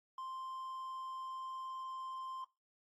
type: tone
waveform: triangle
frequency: 1046.5 Hz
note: C6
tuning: in tune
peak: -40 dBFS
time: 0.18-2.44 s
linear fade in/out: 2 ms
effects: noise-tail reverb RT60 0.3 s tail -24 dB re dry + AAC 32 kbps

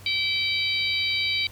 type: harmonic tone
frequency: 771 Hz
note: G5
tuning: 29 cents flat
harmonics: 3 / 4 / 5 / 6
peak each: -26 / -31 / -27 / -30 dBFS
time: 0.06-1.47 s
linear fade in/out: 2 ms
effects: added 94 Hz sine -46 dBFS peak until 1.51 s + pink hiss -49 dBFS RMS until 1.51 s

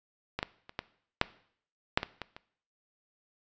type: clicks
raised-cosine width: 0.3 ms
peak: -16 / -14 / -29 / -16 / -6 / -6 / -16 / -20 / -28 dBFS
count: 9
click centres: 0.39 / 0.429 / 0.694 / 0.791 / 1.214 / 1.975 / 2.031 / 2.217 / 2.365 s
effects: noise-tail reverb RT60 0.6 s tail -19 dB re dry + resampled to 16000 Hz

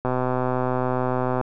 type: click train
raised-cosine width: 1 ms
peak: -10 dBFS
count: 174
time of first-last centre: 0.05-1.412 s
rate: 127 Hz
effects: none

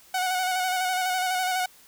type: tone with vibrato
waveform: sawtooth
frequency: 739 Hz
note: F#5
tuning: 2 cents flat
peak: -20 dBFS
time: 0.14-1.66 s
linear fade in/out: 5 ms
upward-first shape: square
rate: 12 Hz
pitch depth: 25 cents each way
effects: white hiss -54 dBFS RMS until 1.87 s

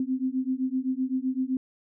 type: beating tone pair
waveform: sine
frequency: 255.8 / 263.6 Hz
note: C4 / C4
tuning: -39 / +13 cents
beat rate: 7.8 Hz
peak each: -28 dBFS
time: 0-1.57 s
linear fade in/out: 2 ms
effects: none

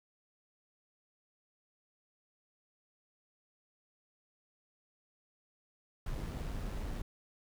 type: noise with amplitude modulation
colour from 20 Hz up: brown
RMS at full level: -37 dBFS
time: 6.06-7.02 s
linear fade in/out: 5 ms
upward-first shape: sine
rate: 101 Hz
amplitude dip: 35%
effects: none

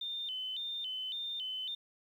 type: tone with vibrato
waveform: sine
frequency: 3314 Hz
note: G#7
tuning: 4 cents flat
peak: -36 dBFS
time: 0.01-1.75 s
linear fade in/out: 5 ms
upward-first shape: square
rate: 1.8 Hz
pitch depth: 150 cents each way
effects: 11-bit

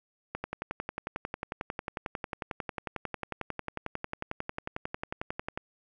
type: click train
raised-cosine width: 0.5 ms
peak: -18 dBFS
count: 59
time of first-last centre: 0.35-5.575 s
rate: 11.1 Hz
effects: none

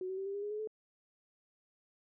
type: tone with pitch steps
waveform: sine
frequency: 370 / 378.4 / 387.1 / 395.9 / 404.9 / 414.1 / 423.5 / 433.2 Hz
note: F#4 / F#4 / G4 / G4 / G#4 / G#4 / G#4 / A4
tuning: 0 / +39 / -22 / +17 / -44 / -5 / +34 / -27 cents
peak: -36 dBFS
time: 0.01-0.674 s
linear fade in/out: 2 ms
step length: 83 ms
effects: none

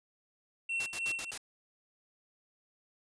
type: tone with tremolo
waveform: triangle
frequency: 2714 Hz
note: E7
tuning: 50 cents sharp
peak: -29 dBFS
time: 0.69-1.31 s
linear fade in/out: 5 ms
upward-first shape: sine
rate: 3.2 Hz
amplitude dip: 75%
type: noise bursts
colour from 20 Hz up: white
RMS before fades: -39 dBFS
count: 5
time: 0.8-1.377 s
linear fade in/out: 2 ms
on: 61 ms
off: 68 ms
effects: resampled to 22050 Hz

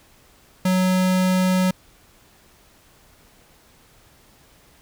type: tone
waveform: square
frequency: 185 Hz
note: F#3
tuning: in tune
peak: -17 dBFS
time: 0.65-1.71 s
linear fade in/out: 5 ms
effects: pink hiss -54 dBFS RMS until 4.81 s

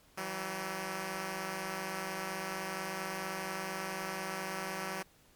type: tone pair together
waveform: 5% pulse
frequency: 165.77 / 190 Hz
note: E3 / F#3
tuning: +10 / +46 cents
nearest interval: major second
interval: 236 cents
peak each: -31 / -26 dBFS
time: 0.17-5.03 s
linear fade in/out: 10 ms
effects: pink hiss -64 dBFS RMS until 5.35 s + MP3 96 kbps

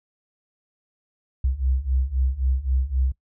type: beating tone pair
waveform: sine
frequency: 63.1 / 66.9 Hz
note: B1 / C2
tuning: +38 / +39 cents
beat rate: 3.8 Hz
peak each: -24 / -22 dBFS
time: 1.44-3.12 s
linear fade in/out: 5 ms
effects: noise-tail reverb RT60 0.1 s tail -21 dB re dry

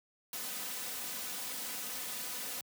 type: noise with comb filter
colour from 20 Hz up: white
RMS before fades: -40 dBFS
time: 0.33-2.61 s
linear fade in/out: 2 ms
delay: 4 ms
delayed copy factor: +0.65
effects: high-pass 100 Hz 12 dB/octave

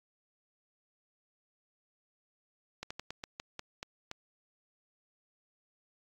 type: slowing click train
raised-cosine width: 0.2 ms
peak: -22 dBFS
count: 9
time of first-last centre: 2.83-4.114 s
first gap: 75 ms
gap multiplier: 1.21
effects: AAC 48 kbps

